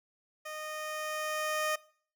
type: tone with level ramp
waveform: 15% pulse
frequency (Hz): 616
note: D#5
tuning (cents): -17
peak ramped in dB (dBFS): -33 to -22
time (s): 0.45-1.76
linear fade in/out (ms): 10
effects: noise-tail reverb RT60 0.5 s tail -21 dB re dry